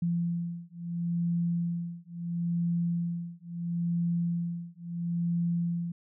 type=beating tone pair; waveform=sine; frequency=170.8 / 171.54 Hz; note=F3 / F3; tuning=-38 / -31 cents; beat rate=0.74 Hz; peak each=-31 dBFS; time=0.02-5.92 s; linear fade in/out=5 ms; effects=none